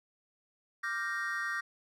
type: chord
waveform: triangle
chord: G minor seventh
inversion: second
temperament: equal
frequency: 1174.7 / 1396.9 / 1568 / 1864.7 Hz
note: D6 / F6 / G6 / Bb6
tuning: 0 / 0 / 0 / 0 cents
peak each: -38 / -39 / -36 / -34 dBFS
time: 0.83-1.61 s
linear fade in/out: 10 ms
effects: none